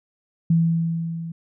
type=tone with level ramp; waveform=sine; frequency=165.7 Hz; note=E3; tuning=9 cents sharp; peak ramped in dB=-13 to -29 dBFS; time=0.5-1.32 s; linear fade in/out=5 ms; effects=none